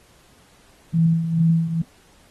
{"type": "tone with tremolo", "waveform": "sine", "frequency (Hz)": 164.81, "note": "E3", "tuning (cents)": 0, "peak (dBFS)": -13, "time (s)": [0.94, 1.82], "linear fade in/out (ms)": 5, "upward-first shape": "sine", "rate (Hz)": 2.3, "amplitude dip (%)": 65, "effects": ["pink hiss -55 dBFS RMS until 2.3 s", "AAC 32 kbps"]}